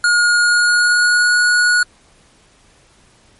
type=tone with pitch glide; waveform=square; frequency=1433 to 1454.7 Hz; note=F6 to F#6; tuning=+44 to -30 cents; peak=-11 dBFS; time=0.04-1.83 s; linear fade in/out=2 ms; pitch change=+26 cents; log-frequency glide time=0.41-1.37 s; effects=pink hiss -51 dBFS RMS until 3.39 s + MP3 48 kbps